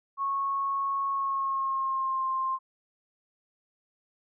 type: tone with pitch glide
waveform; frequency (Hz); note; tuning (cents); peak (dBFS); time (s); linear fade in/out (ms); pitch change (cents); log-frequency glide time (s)
sine; 1100 to 1054.6; C#6 to C6; -14 to +13; -26; 0.17-2.59; 50; -73; 1.1-2.26
effects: none